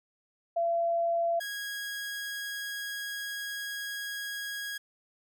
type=tone pair in turn; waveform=sine / sawtooth; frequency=678 / 1648.4 Hz; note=E5 / G#6; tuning=+49 / -13 cents; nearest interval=octave + minor third; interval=1538 cents; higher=second; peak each=-25 / -31 dBFS; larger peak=first; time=0.56-1.4 / 1.4-4.78 s; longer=second; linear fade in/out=10 ms; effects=none